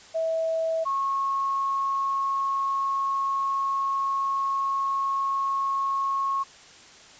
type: tone pair in turn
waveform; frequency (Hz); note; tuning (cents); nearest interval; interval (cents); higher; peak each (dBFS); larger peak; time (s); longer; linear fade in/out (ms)
sine; 650 / 1093.2; E5 / C#6; -24 / -24; major sixth; 900; second; -23; neither; 0.14-0.85 / 0.85-6.44; second; 20
effects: white hiss -49 dBFS RMS until 7.19 s + resampled to 16000 Hz